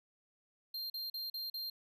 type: tone bursts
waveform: square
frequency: 4186 Hz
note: C8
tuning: in tune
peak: -39 dBFS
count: 5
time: 0.74-1.7 s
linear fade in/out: 5 ms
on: 160 ms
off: 40 ms
effects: none